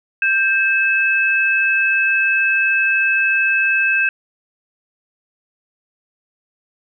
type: tone pair together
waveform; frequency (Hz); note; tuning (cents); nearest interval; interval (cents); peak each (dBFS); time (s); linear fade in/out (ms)
sine; 1576.6 / 2597; G6 / E7; +9 / -26; major sixth; 865; -16; 0.22-4.09; 2
effects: none